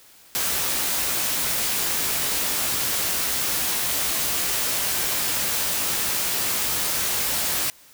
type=noise with comb filter; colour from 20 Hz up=white; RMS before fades=-24 dBFS; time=0.35-7.7 s; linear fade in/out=0 ms; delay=17 ms; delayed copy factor=+0.5; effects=white hiss -51 dBFS RMS until 7.93 s